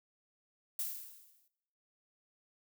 violet noise with exponential decay, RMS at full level -35 dBFS, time 0.79-1.48 s, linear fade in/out 2 ms, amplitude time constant 150 ms, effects noise-tail reverb RT60 0.9 s tail -20 dB re dry

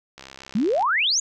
click train, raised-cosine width 0.2 ms, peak -22 dBFS, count 44, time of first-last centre 0.18-0.825 s, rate 66.7 Hz
sine exponential sweep, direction up, 190 to 7020 Hz, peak -18 dBFS, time 0.55-1.2 s, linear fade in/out 5 ms
effects none

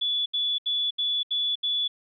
sine tone bursts, 3437 Hz, A7, 41 cents flat, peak -23 dBFS, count 6, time 0.01-1.88 s, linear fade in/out 10 ms, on 250 ms, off 74 ms, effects none

